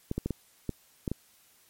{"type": "clicks", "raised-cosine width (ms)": 3, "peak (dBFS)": -17, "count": 7, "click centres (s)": [0.114, 0.18, 0.26, 0.307, 0.693, 1.078, 1.116], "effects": ["white hiss -62 dBFS RMS until 1.69 s", "MP3 64 kbps"]}